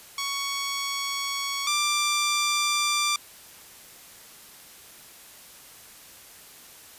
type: tone pair in turn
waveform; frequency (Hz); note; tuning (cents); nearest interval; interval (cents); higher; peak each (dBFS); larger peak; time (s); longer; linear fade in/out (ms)
10% pulse; 1115 / 1181.3; C#6 / D6; +10 / +10; minor second; 100; second; -19 / -14; second; 0.18-1.67 / 1.67-3.16; neither; 2
effects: white hiss -48 dBFS RMS until 6.98 s + resampled to 32000 Hz